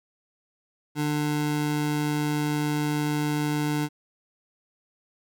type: tone pair together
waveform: square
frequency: 148.9 / 297.8 Hz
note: D3 / D4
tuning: +24 / +24 cents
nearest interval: octave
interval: 1200 cents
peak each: -28 / -27 dBFS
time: 0.95-3.89 s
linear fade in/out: 50 ms
effects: none